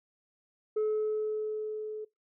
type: tone with level ramp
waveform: sine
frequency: 429.6 Hz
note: A4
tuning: 41 cents flat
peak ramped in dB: -23 to -36 dBFS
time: 0.76-2.05 s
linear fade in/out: 10 ms
effects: noise-tail reverb RT60 0.2 s tail -23 dB re dry + tanh soft clip ceiling -25 dBFS